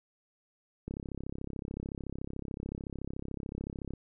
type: click train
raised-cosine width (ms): 3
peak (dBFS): -25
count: 104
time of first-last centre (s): 0.88-3.936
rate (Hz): 33.7
effects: none